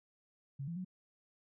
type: tone with pitch steps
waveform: sine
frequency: 138.1 / 168.9 / 184.3 Hz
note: C#3 / E3 / F#3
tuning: -6 / +42 / -7 cents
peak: -38 dBFS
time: 0.59-0.848 s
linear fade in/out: 10 ms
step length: 86 ms
effects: none